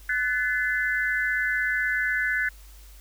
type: tone cluster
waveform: sine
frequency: 1497 / 1733 / 2046 Hz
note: F#6 / A6 / C7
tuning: +20 / -27 / -39 cents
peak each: -26 / -26 / -30 dBFS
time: 0.09-2.49 s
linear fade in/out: 5 ms
effects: added 50 Hz sine -45 dBFS peak until 3 s + white hiss -54 dBFS RMS until 3 s